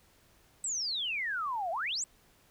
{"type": "exponential two-way sweep", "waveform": "sine", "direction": "down then up", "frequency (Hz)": [8130, 648, 8130], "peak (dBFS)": -31, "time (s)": [0.64, 2.04], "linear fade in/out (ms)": 2, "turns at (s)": 1.71, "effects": ["pink hiss -64 dBFS RMS until 2.5 s"]}